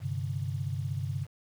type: chord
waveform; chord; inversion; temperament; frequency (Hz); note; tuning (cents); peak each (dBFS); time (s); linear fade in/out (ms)
sine; G suspended fourth; none; just; 98 / 130.67 / 147; G2 / C3 / D3; 0 / -2 / +2; -34 / -34 / -36; 0-1.27; 50
effects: 9-bit